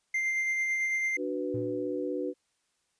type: tone with tremolo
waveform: triangle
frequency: 2093 Hz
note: C7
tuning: in tune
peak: -24 dBFS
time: 0.14-1.17 s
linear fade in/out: 5 ms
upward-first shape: sine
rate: 9 Hz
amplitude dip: 25%
type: chord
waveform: sine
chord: B minor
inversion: first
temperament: equal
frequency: 293.7 / 370 / 493.9 Hz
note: D4 / F#4 / B4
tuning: 0 / 0 / 0 cents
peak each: -34 dBFS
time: 1.16-2.34 s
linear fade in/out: 50 ms
type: tone with exponential decay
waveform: triangle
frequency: 116.5 Hz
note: A#2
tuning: 1 cent flat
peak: -30 dBFS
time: 1.54-2.1 s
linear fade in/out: 5 ms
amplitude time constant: 120 ms
effects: white hiss -75 dBFS RMS until 2.99 s + resampled to 22050 Hz